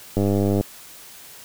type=click train; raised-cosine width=2 ms; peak=-8 dBFS; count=45; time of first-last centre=0.17-0.61 s; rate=100 Hz; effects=white hiss -43 dBFS RMS until 1.44 s